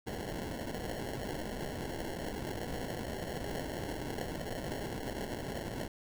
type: noise with sample-and-hold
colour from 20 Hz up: blue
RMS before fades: -39 dBFS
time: 0.06-5.88 s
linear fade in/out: 10 ms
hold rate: 1225 Hz
effects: none